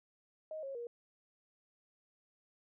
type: tone with pitch steps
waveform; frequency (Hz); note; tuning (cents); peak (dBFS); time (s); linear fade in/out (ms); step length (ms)
sine; 626 / 545 / 474.4; D#5 / C#5 / A#4; +10 / -29 / +30; -40; 0.51-0.87; 2; 120
effects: none